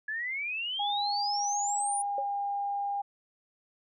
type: exponential sweep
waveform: sine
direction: up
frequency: 1688 to 9830 Hz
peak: -31 dBFS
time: 0.08-2.02 s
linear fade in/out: 5 ms
type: tone with pitch glide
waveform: sine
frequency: 817 to 805.3 Hz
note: G#5 to G5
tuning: -29 to +46 cents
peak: -29 dBFS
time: 0.79-3.02 s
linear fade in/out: 10 ms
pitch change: -25 cents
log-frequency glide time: 1.44-2.37 s
type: tone with exponential decay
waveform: sine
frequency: 555 Hz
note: C#5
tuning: 2 cents sharp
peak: -28 dBFS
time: 2.18-2.29 s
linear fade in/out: 2 ms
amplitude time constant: 22 ms
effects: none